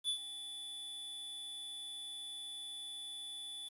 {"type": "tone with ADSR envelope", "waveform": "square", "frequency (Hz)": 3468, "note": "A7", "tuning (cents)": -26, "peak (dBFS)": -32, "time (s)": [0.04, 3.69], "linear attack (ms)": 48, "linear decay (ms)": 90, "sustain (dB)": -12, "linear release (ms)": 13, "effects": ["resampled to 32000 Hz", "10-bit"]}